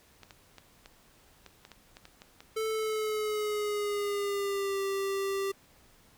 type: clicks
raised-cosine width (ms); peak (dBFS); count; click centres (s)
0.2; -30; 11; 0.233 / 0.308 / 0.583 / 0.859 / 1.463 / 1.651 / 1.717 / 1.969 / 2.054 / 2.219 / 2.405
type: tone with pitch glide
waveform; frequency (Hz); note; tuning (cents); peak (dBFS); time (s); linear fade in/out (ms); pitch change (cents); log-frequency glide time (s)
square; 440 to 392; A4 to G4; 0 to 0; -30; 2.56-5.52; 10; -200; 2.67-4.81
effects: pink hiss -61 dBFS RMS until 6.17 s